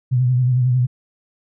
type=tone with vibrato; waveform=sine; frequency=125.7 Hz; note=B2; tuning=31 cents sharp; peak=-13 dBFS; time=0.11-0.87 s; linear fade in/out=20 ms; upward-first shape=sine; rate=11 Hz; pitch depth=53 cents each way; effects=none